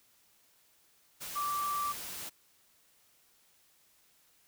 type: tone in noise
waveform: sine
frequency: 1167 Hz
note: D6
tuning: 11 cents flat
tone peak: -31 dBFS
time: 1.35-1.93 s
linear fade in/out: 20 ms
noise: white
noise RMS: -42 dBFS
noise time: 1.2-2.3 s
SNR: +8 dB
effects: white hiss -67 dBFS RMS until 4.47 s